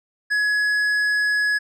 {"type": "tone with tanh clipping", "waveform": "sine", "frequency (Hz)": 1685, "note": "G#6", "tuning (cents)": 25, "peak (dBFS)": -19, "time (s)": [0.3, 1.59], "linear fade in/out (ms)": 20, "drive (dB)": 8, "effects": []}